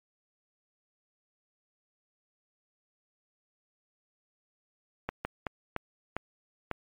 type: slowing click train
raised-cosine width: 0.5 ms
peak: -16 dBFS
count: 6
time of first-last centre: 5.09-6.713 s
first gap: 160 ms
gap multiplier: 1.36
effects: MP3 96 kbps